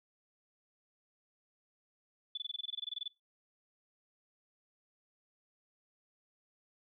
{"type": "tone bursts", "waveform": "sine", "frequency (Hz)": 3472, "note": "A7", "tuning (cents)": -24, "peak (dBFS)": -35, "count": 16, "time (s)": [2.35, 3.08], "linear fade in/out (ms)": 5, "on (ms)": 25, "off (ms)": 22, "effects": ["noise-tail reverb RT60 0.2 s tail -19 dB re dry"]}